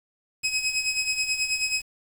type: tone with tremolo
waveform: 20% pulse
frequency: 2543 Hz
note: D#7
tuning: 37 cents sharp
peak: -16 dBFS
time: 0.43-1.82 s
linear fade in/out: 20 ms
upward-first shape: triangle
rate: 9.3 Hz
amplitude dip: 75%
effects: low-pass 12000 Hz 12 dB/octave + 7-bit